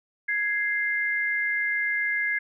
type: tone pair together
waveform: sine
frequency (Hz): 1664 / 2091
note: G#6 / C7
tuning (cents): +3 / -2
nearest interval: major third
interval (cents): 395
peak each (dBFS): -26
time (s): 0.28-2.39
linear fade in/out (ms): 10
effects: none